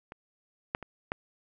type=clicks; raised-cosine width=0.5 ms; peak=-27 / -13 / -26 / -15 dBFS; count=4; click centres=0.121 / 0.749 / 0.827 / 1.119 s; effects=none